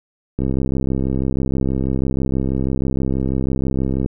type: click train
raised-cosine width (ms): 3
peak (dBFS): -8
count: 244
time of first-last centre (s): 0.39-4.061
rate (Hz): 66.2
effects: none